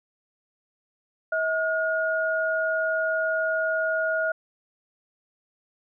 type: tone pair together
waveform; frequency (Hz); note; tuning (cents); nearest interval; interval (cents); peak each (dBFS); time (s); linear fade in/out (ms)
sine; 641 / 1434; E5 / F6; -49 / +45; octave + major second; 1394; -25; 1.32-4.32; 5
effects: none